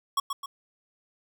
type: tone with echo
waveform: square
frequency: 1108.7 Hz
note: C#6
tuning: in tune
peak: -23 dBFS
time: 0.17-0.2 s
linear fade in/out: 5 ms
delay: 130 ms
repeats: 2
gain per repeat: -6 dB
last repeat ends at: 0.46 s
effects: none